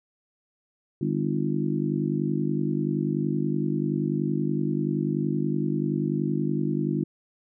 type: harmonic tone with a mistuned harmonic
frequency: 50.5 Hz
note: G#1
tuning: 48 cents flat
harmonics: 3 / 4 / 5 / 6 / 7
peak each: -28 / -29 / -30 / -31 / -31 dBFS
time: 1.01-7.04 s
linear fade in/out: 5 ms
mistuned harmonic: 7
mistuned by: -37 cents
effects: none